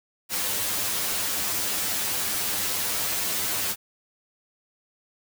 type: noise with comb filter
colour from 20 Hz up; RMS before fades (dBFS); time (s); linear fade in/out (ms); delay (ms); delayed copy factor
white; -27; 0.29-3.76; 50; 9.9; +0.8
effects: none